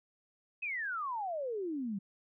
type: exponential sweep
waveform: sine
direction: down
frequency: 2601 to 187.5 Hz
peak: -34 dBFS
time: 0.62-1.99 s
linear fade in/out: 10 ms
effects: none